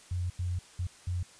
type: tone bursts at uneven times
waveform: sine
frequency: 89.2 Hz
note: F2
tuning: 37 cents sharp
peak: -29 dBFS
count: 4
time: 0.11-0.3 / 0.39-0.59 / 0.79-0.87 / 1.07-1.23 s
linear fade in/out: 5 ms
effects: white hiss -55 dBFS RMS until 1.39 s + resampled to 22050 Hz